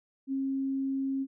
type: tone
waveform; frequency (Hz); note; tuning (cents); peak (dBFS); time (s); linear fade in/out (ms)
sine; 270; C#4; -45; -28; 0.27-1.27; 50
effects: none